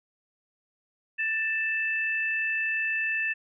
sine tone pair together, 1774.1 / 2637 Hz, A6 / E7, +14 / 0 cents, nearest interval perfect fifth, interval 686 cents, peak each -28 dBFS, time 1.18-3.34 s, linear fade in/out 20 ms, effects none

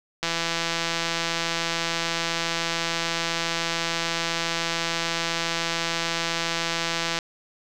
click train, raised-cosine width 0.2 ms, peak -8 dBFS, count 1163, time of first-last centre 0.23-7.188 s, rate 167 Hz, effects none

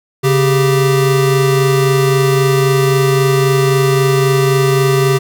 square tone pair together, 138.59 / 392 Hz, C#3 / G4, 0 / 0 cents, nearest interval octave + tritone, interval 1800 cents, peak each -13 dBFS, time 0.23-5.19 s, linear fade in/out 20 ms, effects none

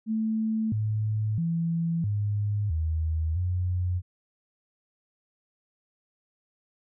sine tone with pitch steps, 220.1 / 107.7 / 166.9 / 103.4 / 79.8 / 90.2 Hz, A3 / A2 / E3 / G#2 / D#2 / F#2, +1 / -37 / +22 / -7 / +44 / -44 cents, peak -24 dBFS, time 0.06-4.02 s, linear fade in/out 50 ms, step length 660 ms, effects none

